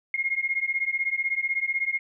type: beating tone pair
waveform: sine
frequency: 2137 / 2153 Hz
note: C7 / C7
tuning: +36 / +49 cents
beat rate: 16 Hz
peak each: -27 dBFS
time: 0.14-1.99 s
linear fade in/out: 2 ms
effects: none